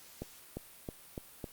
accelerating click train, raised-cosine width 2 ms, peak -25 dBFS, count 5, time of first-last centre 0.22-1.442 s, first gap 350 ms, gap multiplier 0.91, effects white hiss -55 dBFS RMS until 1.52 s + Opus 48 kbps

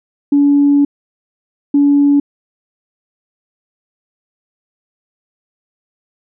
sine tone bursts at uneven times, 285.3 Hz, C#4, 50 cents sharp, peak -6 dBFS, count 2, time 0.32-0.85 / 1.74-2.2 s, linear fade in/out 5 ms, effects tanh soft clip ceiling -2 dBFS

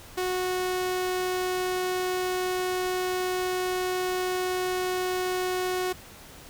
sawtooth tone, 367 Hz, F#4, 14 cents flat, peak -22 dBFS, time 0.17-5.93 s, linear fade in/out 10 ms, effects pink hiss -47 dBFS RMS until 6.49 s

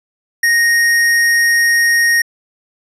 sine tone with hard clipping, 1864.7 Hz, A#6, in tune, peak -11 dBFS, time 0.43-2.22 s, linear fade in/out 5 ms, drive 15 dB, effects resampled to 32000 Hz

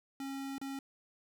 square tone with dropouts, 272.7 Hz, C#4, 28 cents flat, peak -39 dBFS, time 0.2-0.79 s, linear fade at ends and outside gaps 2 ms, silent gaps 0.582-0.614 s, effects none

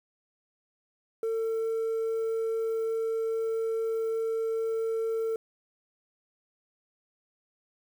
sine tone, 449.6 Hz, A4, 37 cents sharp, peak -24 dBFS, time 1.23-5.36 s, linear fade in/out 2 ms, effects tanh soft clip ceiling -26 dBFS + 9-bit

